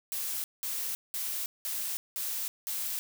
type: noise bursts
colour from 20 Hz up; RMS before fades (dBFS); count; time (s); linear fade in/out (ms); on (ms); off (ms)
blue; -34; 6; 0.12-2.99; 0; 320; 190
effects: none